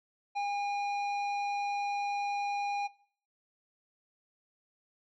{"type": "tone with hard clipping", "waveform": "sine", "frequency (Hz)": 811, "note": "G#5", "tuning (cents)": -41, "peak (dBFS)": -32, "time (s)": [0.35, 2.88], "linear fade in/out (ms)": 20, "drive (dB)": 13, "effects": ["noise-tail reverb RT60 0.5 s tail -20 dB re dry", "low-pass 4000 Hz 12 dB/octave"]}